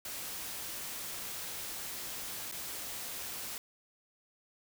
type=noise with dropouts; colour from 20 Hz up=white; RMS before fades=-41 dBFS; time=0.05-3.58 s; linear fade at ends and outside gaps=2 ms; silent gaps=2.515-2.522 s; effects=none